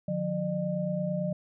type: tone cluster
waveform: sine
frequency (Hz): 150.8 / 179.8 / 604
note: D3 / F#3 / D5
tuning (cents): +46 / -49 / +48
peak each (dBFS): -35 / -30 / -32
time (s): 0.08-1.33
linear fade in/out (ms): 5
effects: none